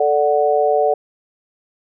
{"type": "chord", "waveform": "sine", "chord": "D major", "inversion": "second", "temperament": "equal", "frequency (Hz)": [440, 587.3, 740], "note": ["A4", "D5", "F#5"], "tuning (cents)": [0, 0, 0], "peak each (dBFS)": -17, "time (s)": [0, 0.94], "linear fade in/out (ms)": 5, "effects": []}